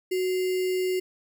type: tone with sample-and-hold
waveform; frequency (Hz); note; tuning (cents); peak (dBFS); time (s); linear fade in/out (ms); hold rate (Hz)
sine; 370; F#4; 0; -23; 0.11-1; 10; 2450
effects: none